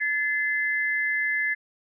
sine tone pair together, 1728 / 2055 Hz, A6 / C7, -32 / -32 cents, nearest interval minor third, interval 300 cents, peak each -25 / -26 dBFS, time 0-1.55 s, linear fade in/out 20 ms, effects none

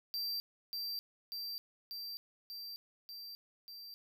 square tone with echo, 4699 Hz, D8, in tune, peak -36 dBFS, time 0.14-0.4 s, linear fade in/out 0 ms, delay 590 ms, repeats 6, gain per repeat -2 dB, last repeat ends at 3.94 s, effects none

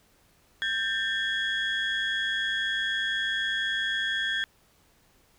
sine tone cluster, 1582 / 1788 / 3328 Hz, G6 / A6 / G#7, +15 / +27 / +3 cents, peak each -29 dBFS, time 0.62-4.44 s, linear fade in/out 0 ms, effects tanh soft clip ceiling -20 dBFS + pink hiss -63 dBFS RMS until 5.38 s

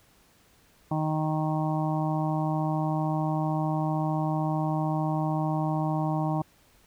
harmonic tone, 155.56 Hz, D#3, in tune, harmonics 1 / 2 / 4 / 5 / 6 / 7, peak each -27 / -31 / -35 / -33 / -36 / -39 dBFS, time 0.91-6.42 s, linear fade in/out 5 ms, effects pink hiss -61 dBFS RMS until 6.86 s

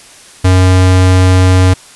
square tone, 92.5 Hz, F#2, in tune, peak -5 dBFS, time 0.44-1.74 s, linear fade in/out 10 ms, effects white hiss -37 dBFS RMS until 1.95 s + resampled to 24000 Hz

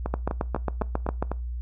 two click trains, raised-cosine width 1 ms, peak -11 / -14 dBFS, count 9 / 6, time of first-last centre 0.14-1.225 / 0.06-1.316 s, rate 7.37 / 3.98 Hz, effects noise-tail reverb RT60 0.3 s tail -21 dB re dry + added 60 Hz sine -29 dBFS peak until 1.61 s

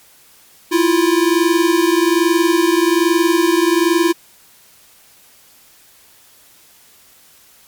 square tone pair together, 328.6 / 349.8 Hz, E4 / F4, -5 / +3 cents, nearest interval minor second, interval 108 cents, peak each -15 dBFS, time 0.71-4.13 s, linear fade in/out 20 ms, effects white hiss -48 dBFS RMS until 7.67 s + MP3 96 kbps

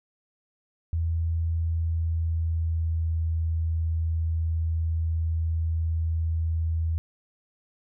sine tone with pitch glide, 82.5 to 81.46 Hz, E2 to E2, +2 to -20 cents, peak -23 dBFS, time 0.93-6.98 s, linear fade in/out 0 ms, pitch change -22 cents, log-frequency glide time 1.52-3.2 s, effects none

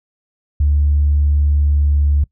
sine tone with pitch glide, 72.9 to 72.35 Hz, D2 to D2, -12 to -25 cents, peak -10 dBFS, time 0.6-2.24 s, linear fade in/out 5 ms, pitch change -13 cents, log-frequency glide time 1.54-2.07 s, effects noise-tail reverb RT60 0.1 s tail -22 dB re dry + tanh soft clip ceiling -6 dBFS

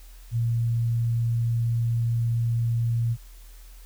sine tone, 116.54 Hz, A#2, in tune, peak -21 dBFS, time 0.31-3.17 s, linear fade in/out 50 ms, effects added 41 Hz sine -43 dBFS peak until 3.85 s + white hiss -55 dBFS RMS until 3.85 s

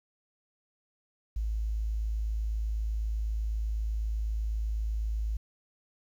sine tone, 54 Hz, A1, 32 cents flat, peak -28 dBFS, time 1.36-5.37 s, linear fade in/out 5 ms, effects 10-bit

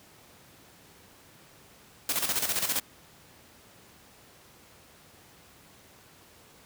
white noise with tremolo, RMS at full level -27 dBFS, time 2.09-2.8 s, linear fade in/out 2 ms, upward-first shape square, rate 15 Hz, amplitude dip 60%, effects pink hiss -55 dBFS RMS until 6.65 s + high-pass 80 Hz 12 dB/octave

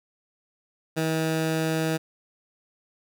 15% pulse tone, 160 Hz, D#3, 49 cents sharp, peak -17 dBFS, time 0.96-1.98 s, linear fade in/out 20 ms, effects none

